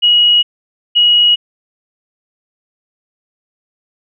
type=tone pair in turn; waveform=sine; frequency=2903 / 2903 Hz; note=F#7 / F#7; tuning=-34 / -34 cents; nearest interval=unison; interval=0 cents; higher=neither; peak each=-6 dBFS; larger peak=neither; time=0.02-0.43 / 0.95-1.36 s; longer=neither; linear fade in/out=20 ms; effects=none